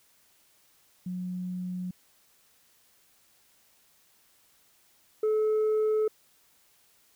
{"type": "tone pair in turn", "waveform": "sine", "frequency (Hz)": [181.5, 431.7], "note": ["F#3", "A4"], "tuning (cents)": [-33, -33], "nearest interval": "octave + minor third", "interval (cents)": 1500, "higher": "second", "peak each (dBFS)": [-31, -20], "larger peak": "second", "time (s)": [[1.06, 1.91], [5.23, 6.08]], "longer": "neither", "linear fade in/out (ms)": 5, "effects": ["tanh soft clip ceiling -22 dBFS", "white hiss -64 dBFS RMS until 7.15 s"]}